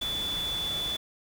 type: tone in noise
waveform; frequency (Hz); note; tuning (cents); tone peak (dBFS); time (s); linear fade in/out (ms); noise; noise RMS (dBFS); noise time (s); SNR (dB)
sine; 3464; A7; -28; -29; 0.01-0.97; 10; pink; -39; 0.01-0.97; +7
effects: none